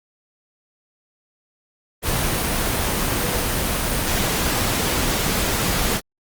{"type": "tone in noise", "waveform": "sine", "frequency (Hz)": 493.9, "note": "B4", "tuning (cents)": 0, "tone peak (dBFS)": -30, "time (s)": [3.16, 3.48], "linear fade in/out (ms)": 50, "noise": "pink", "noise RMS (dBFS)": -21, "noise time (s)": [2.02, 6.01], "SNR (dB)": -12, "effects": ["Opus 24 kbps"]}